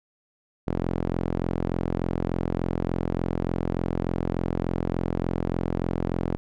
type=tone with band-pass filter; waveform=sawtooth; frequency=43.41 Hz; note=F1; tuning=10 cents flat; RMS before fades=-27 dBFS; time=0.67-6.37 s; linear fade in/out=0 ms; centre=310 Hz; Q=0.67; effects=none